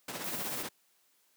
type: noise with tremolo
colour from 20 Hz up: pink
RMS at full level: -36 dBFS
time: 0.08-0.69 s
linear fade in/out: 5 ms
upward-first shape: triangle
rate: 16 Hz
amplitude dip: 60%
type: noise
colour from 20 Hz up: violet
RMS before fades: -39 dBFS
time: 0.24-0.63 s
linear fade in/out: 2 ms
effects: white hiss -70 dBFS RMS until 1.36 s + high-pass 200 Hz 12 dB/octave